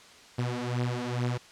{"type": "beating tone pair", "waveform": "sawtooth", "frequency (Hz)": [121.6, 123.9], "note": ["B2", "B2"], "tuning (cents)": [-26, 6], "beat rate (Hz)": 2.3, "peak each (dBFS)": [-27, -28], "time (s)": [0.38, 1.38], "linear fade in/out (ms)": 10, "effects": ["white hiss -52 dBFS RMS until 1.51 s", "low-pass 6000 Hz 12 dB/octave"]}